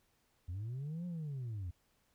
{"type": "linear two-way sweep", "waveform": "sine", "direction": "up then down", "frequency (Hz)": [82.5, 179.8, 82.5], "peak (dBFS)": -36, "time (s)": [0.48, 1.71], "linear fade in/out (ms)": 10, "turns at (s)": 1.06, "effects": ["tanh soft clip ceiling -37 dBFS", "pink hiss -75 dBFS RMS until 2.14 s"]}